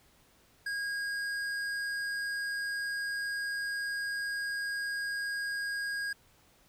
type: tone with hard clipping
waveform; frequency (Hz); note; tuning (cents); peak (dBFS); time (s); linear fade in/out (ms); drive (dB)
sine; 1633; G#6; -30; -34; 0.66-6.13; 5; 11
effects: pink hiss -64 dBFS RMS until 6.68 s